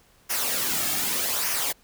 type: noise with flanger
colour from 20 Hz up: white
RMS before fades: -26 dBFS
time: 0.29-1.73 s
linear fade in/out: 20 ms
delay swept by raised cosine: 0.25 to 2.05 ms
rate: 0.83 Hz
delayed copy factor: -0.55
effects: pink hiss -59 dBFS RMS until 1.83 s